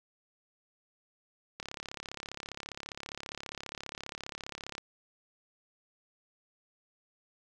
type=click train; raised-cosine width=0.2 ms; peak=-22 dBFS; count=112; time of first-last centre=1.6-4.781 s; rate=34.9 Hz; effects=none